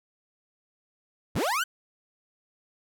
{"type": "linear sweep", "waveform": "30% pulse", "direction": "up", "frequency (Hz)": [41.84, 1568], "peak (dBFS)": -22, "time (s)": [1.35, 1.64], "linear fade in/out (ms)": 10, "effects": []}